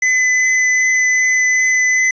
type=tone with vibrato; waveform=square; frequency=2017 Hz; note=B6; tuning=36 cents sharp; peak=-12 dBFS; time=0.02-2.11 s; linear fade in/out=5 ms; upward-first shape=triangle; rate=2.6 Hz; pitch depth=9 cents each way; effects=resampled to 16000 Hz + 7-bit